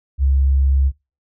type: tone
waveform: sine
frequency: 68 Hz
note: C#2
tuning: 33 cents flat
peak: -12 dBFS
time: 0.18-0.92 s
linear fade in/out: 50 ms
effects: noise-tail reverb RT60 0.3 s tail -24 dB re dry